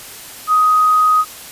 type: tone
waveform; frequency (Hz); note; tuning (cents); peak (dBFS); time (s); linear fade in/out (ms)
sine; 1253; D#6; +12; -9; 0.47-1.25; 50
effects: white hiss -34 dBFS RMS until 1.51 s + resampled to 32000 Hz